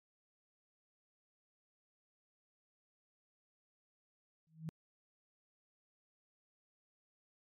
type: tone with exponential growth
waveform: sine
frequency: 160 Hz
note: D#3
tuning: 49 cents sharp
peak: -36 dBFS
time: 4.47-4.69 s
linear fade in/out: 0 ms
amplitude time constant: 47 ms
effects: MP3 64 kbps